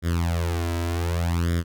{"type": "tone with flanger", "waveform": "sawtooth", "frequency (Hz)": 85, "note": "F2", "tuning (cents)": -46, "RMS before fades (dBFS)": -24, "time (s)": [0.02, 1.64], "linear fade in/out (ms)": 50, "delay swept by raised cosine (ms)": [0.57, 3.07], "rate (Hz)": 0.66, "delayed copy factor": 0.95, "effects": []}